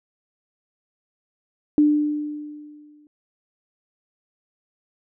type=tone with exponential decay; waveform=sine; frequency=297.9 Hz; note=D4; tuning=25 cents sharp; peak=-11 dBFS; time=1.78-3.07 s; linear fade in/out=1 ms; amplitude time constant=280 ms; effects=none